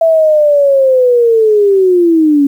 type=linear sweep; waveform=sine; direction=down; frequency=663 to 276.4 Hz; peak=-5 dBFS; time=0.01-2.47 s; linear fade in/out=5 ms; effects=7-bit